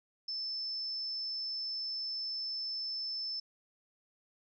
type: tone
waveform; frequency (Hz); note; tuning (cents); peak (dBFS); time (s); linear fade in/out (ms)
sine; 5274; E8; 0; -35; 0.28-3.4; 5
effects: none